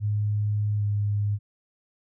sine tone with pitch glide, 104.5 to 103 Hz, G#2 to G#2, +11 to -14 cents, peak -22 dBFS, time 0-1.39 s, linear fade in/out 50 ms, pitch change -25 cents, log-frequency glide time 0.77-0.83 s, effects none

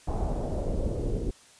brown noise with low-pass filter sweep, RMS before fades -29 dBFS, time 0.07-1.31 s, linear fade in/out 10 ms, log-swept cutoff 820 to 380 Hz, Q 2.7, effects white hiss -55 dBFS RMS until 1.59 s + resampled to 22050 Hz

